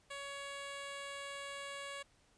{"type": "tone", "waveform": "10% pulse", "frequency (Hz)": 560, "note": "C#5", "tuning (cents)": 18, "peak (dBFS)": -35, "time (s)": [0.1, 2.03], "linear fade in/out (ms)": 10, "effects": ["pink hiss -70 dBFS RMS until 2.37 s", "resampled to 22050 Hz"]}